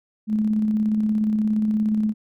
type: tone with tremolo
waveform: sine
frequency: 214.6 Hz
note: A3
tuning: 43 cents flat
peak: -17 dBFS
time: 0.27-2.14 s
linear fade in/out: 50 ms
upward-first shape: square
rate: 17 Hz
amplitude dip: 25%
effects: none